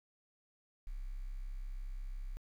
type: tone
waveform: triangle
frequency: 32.87 Hz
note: C1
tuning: 9 cents sharp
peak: -35 dBFS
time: 0.87-2.37 s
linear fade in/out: 0 ms
effects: tanh soft clip ceiling -37 dBFS + 11-bit